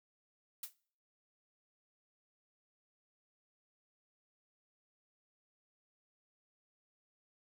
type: noise with exponential decay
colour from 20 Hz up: blue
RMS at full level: -38 dBFS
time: 0.63-0.74 s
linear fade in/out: 5 ms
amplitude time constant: 23 ms
effects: noise-tail reverb RT60 0.5 s tail -22 dB re dry